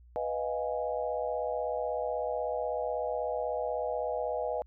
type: chord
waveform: sine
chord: F half-diminished seventh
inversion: second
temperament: equal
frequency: 493.9 / 622.3 / 698.5 / 830.6 Hz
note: Cb5 / Eb5 / F5 / Ab5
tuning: 0 / 0 / 0 / 0 cents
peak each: -34 / -34 / -37 / -38 dBFS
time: 0.16-4.62 s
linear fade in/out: 0 ms
effects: added 60 Hz sine -53 dBFS peak until 4.66 s